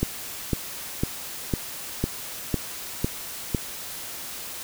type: click train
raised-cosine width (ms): 3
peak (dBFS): -9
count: 8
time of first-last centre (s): 0.03-3.548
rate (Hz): 1.99
effects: white hiss -36 dBFS RMS until 4.63 s